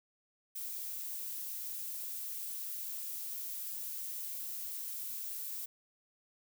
violet noise, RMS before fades -41 dBFS, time 0.55-5.66 s, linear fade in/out 10 ms, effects none

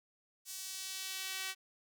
sawtooth tone with high-pass filter sweep, 380.3 Hz, F#4, 48 cents sharp, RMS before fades -42 dBFS, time 0.45-1.55 s, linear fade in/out 50 ms, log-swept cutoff 6400 to 2100 Hz, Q 0.94, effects none

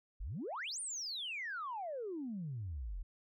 sine exponential two-way sweep, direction up then down, 38 to 9480 to 38 Hz, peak -38 dBFS, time 0.2-3.03 s, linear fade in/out 10 ms, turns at 0.8 s, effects tanh soft clip ceiling -34 dBFS

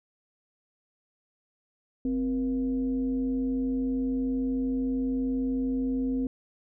sine tone with frequency modulation, 260.5 Hz, C4, 7 cents flat, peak -25 dBFS, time 2.05-6.27 s, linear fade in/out 2 ms, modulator 214 Hz, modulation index 0.45, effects none

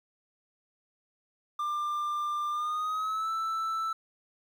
triangle tone with pitch glide, 1192 to 1322.6 Hz, D6 to E6, +25 to +5 cents, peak -27 dBFS, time 1.59-3.93 s, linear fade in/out 5 ms, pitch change +180 cents, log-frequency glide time 2.5-3.31 s, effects 10-bit

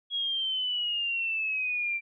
sine exponential sweep, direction down, 3322 to 2349 Hz, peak -27 dBFS, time 0.1-2.01 s, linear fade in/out 50 ms, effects none

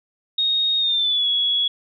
sine tone with pitch glide, 3729 to 3361 Hz, A#7 to G#7, 0 to +20 cents, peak -17 dBFS, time 0.38-1.68 s, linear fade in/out 5 ms, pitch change -180 cents, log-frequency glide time 0.78-1.27 s, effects none

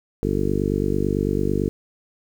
harmonic tone, 49 Hz, G1, in tune, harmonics 1 / 2 / 3 / 4 / 5 / 6 / 7 / 8 / 9, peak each -28 / -28 / -28 / -28 / -28 / -28 / -28 / -28 / -28 dBFS, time 0.23-1.69 s, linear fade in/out 0 ms, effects 8-bit

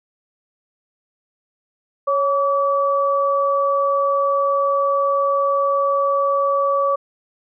sine tone pair together, 554.4 / 1147.2 Hz, C#5 / D6, 0 / -41 cents, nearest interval octave + minor second, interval 1259 cents, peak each -18 dBFS, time 2.07-6.96 s, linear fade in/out 10 ms, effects none

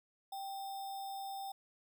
sine tone with sample-and-hold, 784 Hz, G5, in tune, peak -40 dBFS, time 0.32-1.52 s, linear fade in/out 5 ms, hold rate 4410 Hz, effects none

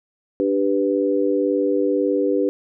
sine chord, G major, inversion second, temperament equal, 293.7 / 392 / 493.9 Hz, D4 / G4 / B4, 0 / 0 / 0 cents, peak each -21 dBFS, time 0.4-2.49 s, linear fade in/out 0 ms, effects none

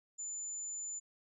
sine tone, 7040 Hz, A8, in tune, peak -39 dBFS, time 0.18-1 s, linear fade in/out 20 ms, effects none

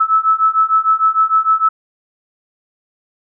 sine beating tone pair, 1302 / 1308.6 Hz, E6 / E6, -22 / -13 cents, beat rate 6.6 Hz, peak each -14 / -13 dBFS, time 0-1.69 s, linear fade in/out 10 ms, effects none

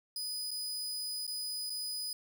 sawtooth tone with dropouts, 4978 Hz, D#8, in tune, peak -33 dBFS, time 0.16-2.13 s, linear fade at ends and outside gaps 2 ms, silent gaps 0.508-0.513 / 1.267-1.277 / 1.697-1.702 s, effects none

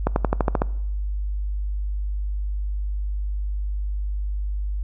accelerating click train, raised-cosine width 1 ms, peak -5 dBFS, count 8, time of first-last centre 0.07-0.619 s, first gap 91 ms, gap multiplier 0.95, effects noise-tail reverb RT60 0.9 s tail -22 dB re dry + added 50 Hz sine -23 dBFS peak until 4.83 s

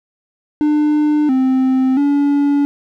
triangle tone with pitch steps, 299.8 / 260.9 / 285.5 Hz, D4 / C4 / D4, +36 / -5 / -49 cents, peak -9 dBFS, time 0.61-2.65 s, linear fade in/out 0 ms, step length 680 ms, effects none

